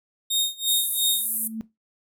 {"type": "tone with tremolo", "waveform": "sawtooth", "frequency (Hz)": 3703, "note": "A#7", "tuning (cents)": -12, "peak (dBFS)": -16, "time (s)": [0.3, 1.26], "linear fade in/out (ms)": 10, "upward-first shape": "sine", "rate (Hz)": 2.9, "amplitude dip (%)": 95}
{"type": "band-pass noise", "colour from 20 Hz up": "pink", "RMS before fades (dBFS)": -27, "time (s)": [0.67, 1.48], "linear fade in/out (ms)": 10, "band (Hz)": [9400, 14000], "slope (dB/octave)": 48}
{"type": "tone with exponential growth", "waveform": "sine", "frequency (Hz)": 222.5, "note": "A3", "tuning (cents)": 20, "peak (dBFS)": -26, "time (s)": [1.05, 1.61], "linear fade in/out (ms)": 0, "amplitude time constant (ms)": 120}
{"effects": ["noise-tail reverb RT60 0.2 s tail -17 dB re dry"]}